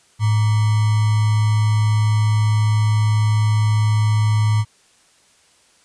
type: tone with sample-and-hold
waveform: sine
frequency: 107.3 Hz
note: A2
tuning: 43 cents flat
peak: -13 dBFS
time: 0.19-4.65 s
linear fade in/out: 50 ms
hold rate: 1050 Hz
effects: white hiss -55 dBFS RMS until 5.84 s + resampled to 22050 Hz